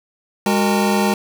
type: tone cluster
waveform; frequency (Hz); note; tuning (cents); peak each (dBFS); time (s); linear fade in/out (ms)
square; 204.4 / 371.6 / 462.4 / 803 / 900; G#3 / F#4 / A#4 / G5 / A5; -27 / +7 / -14 / +41 / +39; -18 / -23 / -25 / -25 / -24; 0.46-1.14; 2
effects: none